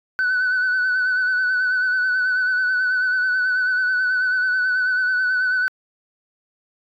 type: tone with vibrato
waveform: sine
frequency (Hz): 1500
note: F#6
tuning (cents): +23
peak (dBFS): -15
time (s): 0.19-5.68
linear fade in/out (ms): 0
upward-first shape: sine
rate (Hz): 9.2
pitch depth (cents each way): 35
effects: tanh soft clip ceiling -15 dBFS